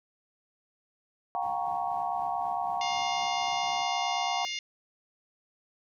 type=chord; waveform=sine; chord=G half-diminished seventh; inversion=third; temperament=equal with one note detuned; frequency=715.2 / 784 / 932.3 / 1108.7 Hz; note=F5 / G5 / Bb5 / Db6; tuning=+41 / 0 / 0 / 0 cents; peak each=-32 / -33 / -35 / -37 dBFS; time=1.35-4.45 s; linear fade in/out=0 ms
type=noise with tremolo; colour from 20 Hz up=brown; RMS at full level=-45 dBFS; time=1.41-3.86 s; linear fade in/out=20 ms; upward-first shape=sine; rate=4 Hz; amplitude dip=50%
type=harmonic tone; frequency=707 Hz; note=F5; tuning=21 cents sharp; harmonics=3 / 4 / 5 / 6 / 7 / 8 / 9; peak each=-37 / -37 / -39 / -44 / -42 / -45 / -45 dBFS; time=2.81-4.59 s; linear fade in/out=2 ms
effects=high-pass 150 Hz 12 dB/octave